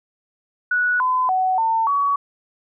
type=tone with pitch steps; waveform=sine; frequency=1470 / 1016 / 748 / 901 / 1129 Hz; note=F#6 / B5 / F#5 / A5 / C#6; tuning=-12 / +49 / +19 / +41 / +31 cents; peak=-16 dBFS; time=0.71-2.16 s; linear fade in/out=5 ms; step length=290 ms; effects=none